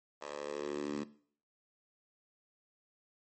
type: tone with high-pass filter sweep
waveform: 10% pulse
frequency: 73.1 Hz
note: D2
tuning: 7 cents flat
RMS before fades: -39 dBFS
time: 0.21-1.04 s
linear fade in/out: 10 ms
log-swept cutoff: 680 to 240 Hz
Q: 3
effects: noise-tail reverb RT60 0.5 s tail -17 dB re dry + MP3 32 kbps